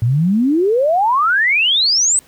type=exponential sweep; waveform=sine; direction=up; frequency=110 to 8372 Hz; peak=-11 dBFS; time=0.02-2.19 s; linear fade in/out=0 ms; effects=pink hiss -49 dBFS RMS until 2.27 s + high-pass 60 Hz 12 dB/octave